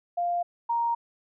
sine tone pair in turn, 698.5 / 935 Hz, F5 / A#5, 0 / +5 cents, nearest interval perfect fourth, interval 505 cents, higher second, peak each -24 / -23 dBFS, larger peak second, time 0.17-0.43 / 0.69-0.95 s, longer neither, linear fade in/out 10 ms, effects none

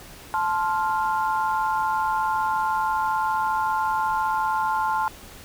sine chord, F major, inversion first, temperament just, 873.1 / 1047.7 / 1396.9 Hz, A5 / C6 / F6, -14 / +2 / 0 cents, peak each -23 / -26 / -29 dBFS, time 0.34-5.08 s, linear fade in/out 0 ms, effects pink hiss -44 dBFS RMS until 5.44 s

